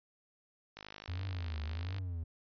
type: click train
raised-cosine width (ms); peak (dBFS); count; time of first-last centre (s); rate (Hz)
0.2; -28; 64; 0.77-1.984; 51.9
type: tone with vibrato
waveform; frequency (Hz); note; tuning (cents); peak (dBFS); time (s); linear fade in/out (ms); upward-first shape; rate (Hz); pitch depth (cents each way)
triangle; 85; F2; -46; -34; 1.08-2.24; 10; triangle; 1.4; 220
effects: resampled to 11025 Hz